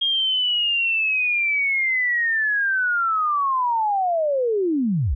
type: linear sweep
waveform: sine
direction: down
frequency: 3249 to 49 Hz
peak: -18 dBFS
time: 0.01-5.15 s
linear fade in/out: 10 ms
effects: none